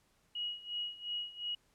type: tone with tremolo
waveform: sine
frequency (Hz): 2900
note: F#7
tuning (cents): -35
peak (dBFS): -34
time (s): 0.35-1.55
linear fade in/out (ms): 5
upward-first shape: sine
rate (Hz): 2.8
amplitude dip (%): 85
effects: pink hiss -72 dBFS RMS until 1.74 s + low-pass 12000 Hz 12 dB/octave